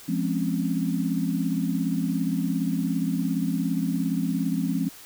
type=chord; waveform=sine; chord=Db major seventh; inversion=first; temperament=just; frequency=173.24 / 207.9 / 259.9 / 277.2 Hz; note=F3 / Ab3 / C4 / Db4; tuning=-14 / +2 / -11 / 0 cents; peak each=-27 / -29 / -28 / -30 dBFS; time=0.08-4.89 s; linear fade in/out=10 ms; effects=white hiss -46 dBFS RMS until 5.05 s